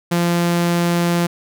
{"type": "tone", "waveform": "sawtooth", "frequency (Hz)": 172.4, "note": "F3", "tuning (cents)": -22, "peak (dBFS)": -11, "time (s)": [0.11, 1.27], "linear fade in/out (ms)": 10, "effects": []}